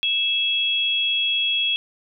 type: tone pair together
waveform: sine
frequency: 2632 / 3316 Hz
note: E7 / G#7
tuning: -3 / -3 cents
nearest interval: major third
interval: 400 cents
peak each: -24 / -20 dBFS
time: 0.03-1.76 s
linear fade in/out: 0 ms
effects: none